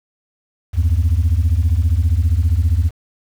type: beating tone pair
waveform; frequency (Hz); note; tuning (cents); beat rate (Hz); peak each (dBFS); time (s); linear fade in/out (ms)
sine; 74.9 / 89.9; D2 / F#2; +35 / -49; 15; -13; 0.73-2.91; 50
effects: tanh soft clip ceiling -9 dBFS + 7-bit